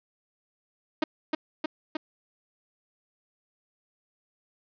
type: tone with echo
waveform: sawtooth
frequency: 311.1 Hz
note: D#4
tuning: in tune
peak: -18 dBFS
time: 1.02-1.04 s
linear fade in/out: 5 ms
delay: 310 ms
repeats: 3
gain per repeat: -2 dB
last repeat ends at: 1.97 s
effects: resampled to 11025 Hz + 10-bit